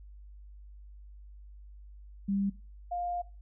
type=tone pair in turn; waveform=sine; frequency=198 / 704.3 Hz; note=G3 / F5; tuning=+18 / +14 cents; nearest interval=octave + minor seventh; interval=2196 cents; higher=second; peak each=-27 / -31 dBFS; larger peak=first; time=2.28-2.5 / 2.91-3.22 s; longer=second; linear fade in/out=10 ms; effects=noise-tail reverb RT60 0.3 s tail -19 dB re dry + added 50 Hz sine -47 dBFS peak until 3.41 s